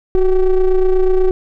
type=ring-modulated tone; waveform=triangle; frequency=193.1 Hz; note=G3; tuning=26 cents flat; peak=-4 dBFS; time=0.15-1.31 s; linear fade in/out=0 ms; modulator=179 Hz; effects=none